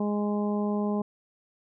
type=harmonic tone; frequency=207.2 Hz; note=G#3; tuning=4 cents flat; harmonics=1 / 2 / 3 / 4 / 5; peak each=-26 / -32 / -36 / -38 / -40 dBFS; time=0-1.02 s; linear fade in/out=5 ms; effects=none